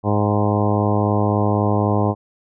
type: harmonic tone with a mistuned harmonic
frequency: 103.83 Hz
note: G#2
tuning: in tune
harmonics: 1 / 2 / 3 / 4 / 5 / 6 / 7 / 8 / 9 / 10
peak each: -19 / -22 / -24 / -25 / -26 / -27 / -27 / -28 / -29 / -29 dBFS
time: 0.03-2.15 s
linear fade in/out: 50 ms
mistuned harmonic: 8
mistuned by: -25 cents
effects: none